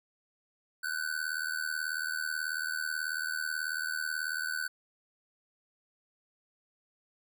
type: tone with amplitude modulation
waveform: square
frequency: 1505 Hz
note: F#6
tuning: 29 cents sharp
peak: -29 dBFS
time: 0.83-4.68 s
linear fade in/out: 10 ms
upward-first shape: sine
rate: 78.3 Hz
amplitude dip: 85%
effects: none